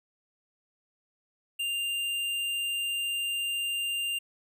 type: tone with tanh clipping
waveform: triangle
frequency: 2794 Hz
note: F7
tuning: in tune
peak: -30 dBFS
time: 1.59-4.19 s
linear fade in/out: 10 ms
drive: 18 dB
effects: none